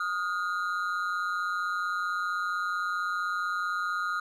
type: ring-modulated tone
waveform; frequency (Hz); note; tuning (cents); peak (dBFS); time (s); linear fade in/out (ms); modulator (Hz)
triangle; 1335; E6; +22; -23; 0-4.2; 5; 92.2
effects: none